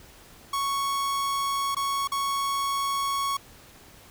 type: tone with dropouts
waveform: 45% pulse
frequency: 1108.7 Hz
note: C#6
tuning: in tune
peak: -25 dBFS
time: 0.53-3.37 s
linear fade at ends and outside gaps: 5 ms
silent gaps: 1.748-1.766 / 2.075-2.118 s
effects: pink hiss -51 dBFS RMS until 4.1 s